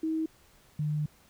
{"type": "tone pair in turn", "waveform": "sine", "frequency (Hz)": [318.7, 150.67], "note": ["D#4", "D3"], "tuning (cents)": [42, 45], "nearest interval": "octave + minor second", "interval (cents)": 1297, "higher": "first", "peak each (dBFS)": -27, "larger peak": "neither", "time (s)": [[0.03, 0.26], [0.79, 1.06]], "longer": "second", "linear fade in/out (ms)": 5, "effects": ["pink hiss -61 dBFS RMS until 1.29 s"]}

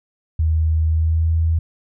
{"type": "tone with pitch glide", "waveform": "sine", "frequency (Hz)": [79.5, 81.45], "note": ["D#2", "E2"], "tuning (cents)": [38, -20], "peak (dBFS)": -14, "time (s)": [0.39, 1.59], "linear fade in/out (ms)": 5, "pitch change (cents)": 42, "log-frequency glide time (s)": [0.86, 1.31], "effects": []}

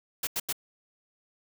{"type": "noise bursts", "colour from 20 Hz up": "white", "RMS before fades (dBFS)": -30, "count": 3, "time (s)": [0.23, 0.527], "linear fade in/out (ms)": 5, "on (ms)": 41, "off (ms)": 87, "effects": []}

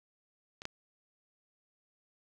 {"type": "clicks", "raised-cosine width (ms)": 0.2, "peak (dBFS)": [-27, -19], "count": 2, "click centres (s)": [0.619, 0.654], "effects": []}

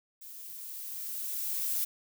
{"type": "noise with level ramp", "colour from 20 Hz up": "violet", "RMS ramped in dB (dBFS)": [-47, -30], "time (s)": [0.21, 1.85], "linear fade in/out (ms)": 10, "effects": []}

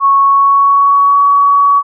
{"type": "tone with pitch glide", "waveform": "sine", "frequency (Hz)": [1105, 1129.5], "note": ["C#6", "C#6"], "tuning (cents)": [-6, 32], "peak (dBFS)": -5, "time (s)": [0, 1.83], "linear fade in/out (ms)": 50, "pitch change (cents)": 38, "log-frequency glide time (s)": [0.19, 1.23], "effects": []}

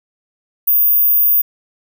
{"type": "tone", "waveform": "sine", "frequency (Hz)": 14917, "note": "A#9", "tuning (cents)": 0, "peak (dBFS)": -9, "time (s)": [0.67, 1.42], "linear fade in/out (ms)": 10, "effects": []}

